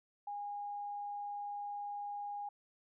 sine tone, 818 Hz, G#5, 26 cents flat, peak -39 dBFS, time 0.27-2.49 s, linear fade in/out 5 ms, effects none

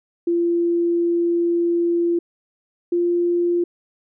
sine tone pair in turn, 342.6 / 347.6 Hz, F4 / F4, -33 / -8 cents, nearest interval unison, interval 25 cents, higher second, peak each -16 dBFS, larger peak neither, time 0.27-2.19 / 2.92-3.64 s, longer first, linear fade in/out 5 ms, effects none

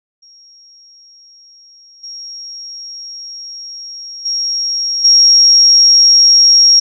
sine tone with level steps, 5588 Hz, F8, in tune, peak -40 / -26 / -14 / -4 dBFS, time 0.22-6.8 s, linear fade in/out 10 ms, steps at 2.03 / 4.25 / 5.04 s, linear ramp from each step 10 ms, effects none

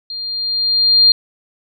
sine tone with level ramp, 4200 Hz, C8, 6 cents sharp, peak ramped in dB -24 to -5 dBFS, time 0.1-1.12 s, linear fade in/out 2 ms, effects none

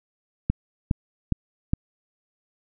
click train, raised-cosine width 5 ms, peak -8 dBFS, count 4, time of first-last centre 0.5-1.735 s, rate 2.43 Hz, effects none

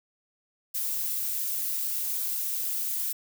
violet noise with flanger, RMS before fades -30 dBFS, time 0.74-3.13 s, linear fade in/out 10 ms, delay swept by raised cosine 1.4 to 6.6 ms, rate 2.5 Hz, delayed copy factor +0.65, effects none

